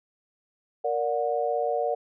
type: chord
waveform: sine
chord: Bb augmented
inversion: none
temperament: just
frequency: 466.2 / 582.7 / 728.4 Hz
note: Bb4 / D5 / F#5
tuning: 0 / -14 / -27 cents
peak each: -28 dBFS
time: 0.84-1.95 s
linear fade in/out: 10 ms
effects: none